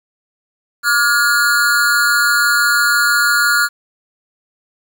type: tone with amplitude modulation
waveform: square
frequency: 1425 Hz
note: F6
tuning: 34 cents sharp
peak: -8 dBFS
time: 0.83-3.69 s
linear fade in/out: 50 ms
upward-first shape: sine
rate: 254 Hz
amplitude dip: 85%
effects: 8-bit